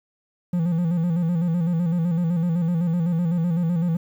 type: tone with vibrato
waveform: triangle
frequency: 170 Hz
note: F3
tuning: 46 cents flat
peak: -17 dBFS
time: 0.53-3.97 s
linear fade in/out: 5 ms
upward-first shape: square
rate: 7.9 Hz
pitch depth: 68 cents each way
effects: 9-bit